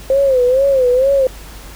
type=tone with vibrato; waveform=sine; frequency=523.3 Hz; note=C5; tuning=in tune; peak=-9 dBFS; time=0.1-1.27 s; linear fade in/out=2 ms; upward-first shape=sine; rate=2.2 Hz; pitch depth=110 cents each way; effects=added 50 Hz sine -34 dBFS peak until 1.75 s + pink hiss -37 dBFS RMS until 1.75 s